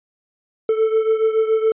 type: beating tone pair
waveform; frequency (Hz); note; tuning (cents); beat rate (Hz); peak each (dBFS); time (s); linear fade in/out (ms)
triangle; 440 / 447.1; A4 / A4; 0 / +28; 7.1; -14 / -19; 0.69-1.72; 2
effects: resampled to 8000 Hz